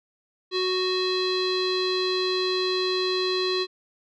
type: tone with low-pass filter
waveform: square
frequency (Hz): 370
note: F#4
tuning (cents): 0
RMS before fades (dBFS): -25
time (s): 0.51-3.67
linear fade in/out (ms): 50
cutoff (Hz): 4000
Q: 7.7
effects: none